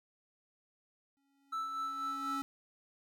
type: tone with exponential growth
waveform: square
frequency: 277.2 Hz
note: C#4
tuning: in tune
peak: -38 dBFS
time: 1.17-2.42 s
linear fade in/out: 0 ms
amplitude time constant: 270 ms
type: tone with tremolo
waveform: triangle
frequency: 1318.5 Hz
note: E6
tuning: in tune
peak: -32 dBFS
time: 1.52-2.42 s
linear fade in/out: 10 ms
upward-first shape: sine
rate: 4.1 Hz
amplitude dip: 40%
effects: none